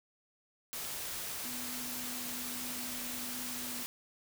sine tone in noise, 246.9 Hz, B3, in tune, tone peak -46 dBFS, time 1.45-3.83 s, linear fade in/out 0 ms, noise white, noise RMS -40 dBFS, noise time 0.73-3.86 s, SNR -9 dB, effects none

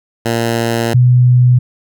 10% pulse / sine tone pair in turn, 116 / 124.25 Hz, A#2 / B2, -8 / +11 cents, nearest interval minor second, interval 119 cents, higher second, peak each -5 dBFS, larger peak neither, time 0.25-0.94 / 0.94-1.59 s, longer first, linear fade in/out 10 ms, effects none

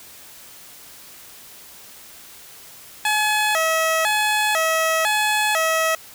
15% pulse tone with vibrato, 740 Hz, F#5, in tune, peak -11 dBFS, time 3.05-5.95 s, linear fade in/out 2 ms, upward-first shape square, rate 1 Hz, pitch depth 240 cents each way, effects white hiss -43 dBFS RMS until 6.14 s

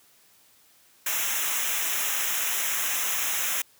white noise with comb filter, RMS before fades -27 dBFS, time 1.06-3.62 s, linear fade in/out 5 ms, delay 0.22 ms, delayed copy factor -0.9, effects white hiss -59 dBFS RMS until 3.79 s + high-pass 60 Hz 12 dB/octave

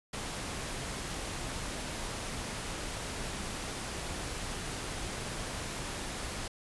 pink noise, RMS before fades -38 dBFS, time 0.13-6.48 s, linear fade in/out 5 ms, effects resampled to 24000 Hz

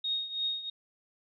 sine tone with tremolo, 3729 Hz, A#7, in tune, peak -27 dBFS, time 0.04-0.7 s, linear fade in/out 5 ms, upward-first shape triangle, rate 3 Hz, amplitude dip 80%, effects none

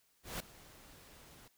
pink noise with ADSR envelope, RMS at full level -39 dBFS, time 0.23-1.48 s, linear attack 170 ms, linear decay 5 ms, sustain -19 dB, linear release 4 ms, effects white hiss -73 dBFS RMS until 1.57 s

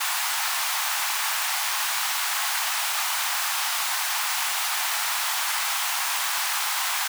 pink high-pass noise, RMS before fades -26 dBFS, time 0-7.08 s, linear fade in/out 10 ms, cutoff 780 Hz, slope 48 dB/octave, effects none

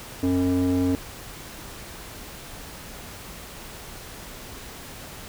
square tone with band-pass filter, 90.6 Hz, F#2, 36 cents flat, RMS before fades -22 dBFS, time 0.23-0.95 s, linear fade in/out 0 ms, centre 310 Hz, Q 2.8, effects pink hiss -40 dBFS RMS until 5.28 s

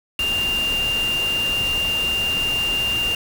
sine tone in noise, 2794 Hz, F7, in tune, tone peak -19 dBFS, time 0.19-3.15 s, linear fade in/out 2 ms, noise pink, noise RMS -30 dBFS, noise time 0.19-3.15 s, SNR +8 dB, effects none

